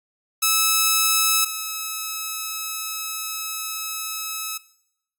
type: tone pair in turn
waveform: 5% pulse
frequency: 1300 / 1293.6 Hz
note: E6 / E6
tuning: -24 / -33 cents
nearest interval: unison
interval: 9 cents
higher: first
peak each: -5 / -15 dBFS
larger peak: first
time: 0.42-1.45 / 1.45-4.58 s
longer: second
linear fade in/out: 10 ms
effects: noise-tail reverb RT60 0.8 s tail -20 dB re dry + AAC 64 kbps